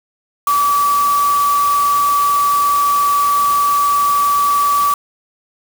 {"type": "tone in noise", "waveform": "sine", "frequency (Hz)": 1150, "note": "D6", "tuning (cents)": -37, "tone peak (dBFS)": -11, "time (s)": [0.47, 4.94], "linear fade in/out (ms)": 2, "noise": "white", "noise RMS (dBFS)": -26, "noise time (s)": [0.47, 4.94], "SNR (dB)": 12, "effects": []}